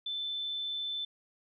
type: tone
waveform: sine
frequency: 3526 Hz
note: A7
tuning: 3 cents sharp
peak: -33 dBFS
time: 0.06-1.05 s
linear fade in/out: 5 ms
effects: none